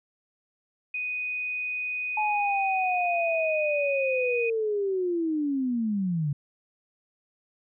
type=tone; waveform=sine; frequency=2489 Hz; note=D#7; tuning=in tune; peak=-28 dBFS; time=0.94-4.5 s; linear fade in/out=5 ms
type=linear sweep; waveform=sine; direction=down; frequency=860 to 138.59 Hz; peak=-24 dBFS; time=2.17-6.33 s; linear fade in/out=5 ms
effects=none